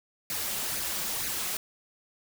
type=noise with flanger; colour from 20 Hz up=white; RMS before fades=-32 dBFS; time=0.3-1.57 s; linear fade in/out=2 ms; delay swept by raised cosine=0.45 to 5.55 ms; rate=2.1 Hz; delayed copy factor=+0.6; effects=none